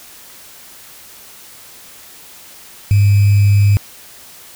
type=tone with sample-and-hold; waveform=sine; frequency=101.3 Hz; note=G#2; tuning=43 cents flat; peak=-7 dBFS; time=2.91-3.77 s; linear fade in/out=0 ms; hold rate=2450 Hz; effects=white hiss -39 dBFS RMS until 4.55 s